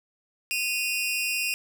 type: tone pair together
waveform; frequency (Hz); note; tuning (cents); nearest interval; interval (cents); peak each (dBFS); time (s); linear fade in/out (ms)
sawtooth; 2489 / 2751; D#7 / F7; 0 / -27; major second; 173; -25; 0.51-1.54; 0
effects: none